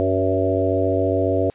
harmonic tone with a mistuned harmonic, 94.6 Hz, F#2, 39 cents sharp, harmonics 1 / 3 / 4 / 5 / 6 / 7, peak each -24 / -24 / -24 / -24 / -24 / -24 dBFS, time 0-1.5 s, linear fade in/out 0 ms, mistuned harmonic 5, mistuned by +26 cents, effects white hiss -54 dBFS RMS until 1.54 s + resampled to 8000 Hz

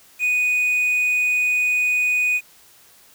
triangle tone with quantisation, 2480 Hz, D#7, 6 cents flat, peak -15 dBFS, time 0.19-2.41 s, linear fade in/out 50 ms, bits 7, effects white hiss -51 dBFS RMS until 3.14 s

